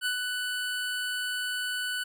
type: tone with ADSR envelope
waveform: 25% pulse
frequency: 1490 Hz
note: F#6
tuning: 12 cents sharp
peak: -22 dBFS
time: 0.01-2.04 s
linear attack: 49 ms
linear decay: 100 ms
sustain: -4 dB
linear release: 11 ms
effects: none